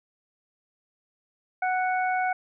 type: harmonic tone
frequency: 740 Hz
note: F#5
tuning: in tune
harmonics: 1 / 2 / 3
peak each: -24 / -30 / -34 dBFS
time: 1.62-2.33 s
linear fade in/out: 5 ms
effects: none